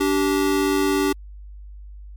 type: tone pair together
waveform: square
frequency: 289.7 / 386.7 Hz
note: D4 / G4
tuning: -24 / -24 cents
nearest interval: perfect fourth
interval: 500 cents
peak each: -21 dBFS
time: 0-1.13 s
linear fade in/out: 10 ms
effects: added 50 Hz sine -36 dBFS peak until 2.16 s + MP3 96 kbps